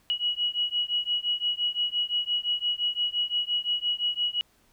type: beating tone pair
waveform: sine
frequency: 2913 / 2918.8 Hz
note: F#7 / F#7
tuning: -28 / -24 cents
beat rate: 5.8 Hz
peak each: -28 dBFS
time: 0.1-4.41 s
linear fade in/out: 0 ms
effects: pink hiss -64 dBFS RMS until 4.72 s